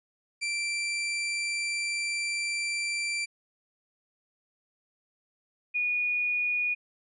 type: tone pair in turn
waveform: sawtooth / sine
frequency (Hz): 2349 / 2454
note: D7 / D#7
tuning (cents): 0 / -25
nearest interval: minor second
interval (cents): 75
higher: second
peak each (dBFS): -25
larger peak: neither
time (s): 0.41-3.26 / 5.74-6.75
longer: first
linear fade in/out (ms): 20
effects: resampled to 24000 Hz